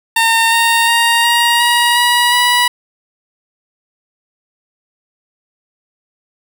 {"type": "tone with pitch steps", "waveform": "15% pulse", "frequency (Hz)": [911, 921.6, 932.3, 943.1, 954.1, 965.2, 976.4], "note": ["A#5", "A#5", "A#5", "A#5", "A#5", "B5", "B5"], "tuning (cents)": [-40, -20, 0, 20, 40, -40, -20], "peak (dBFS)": -3, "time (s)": [0.16, 2.68], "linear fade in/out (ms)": 5, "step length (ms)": 360, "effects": []}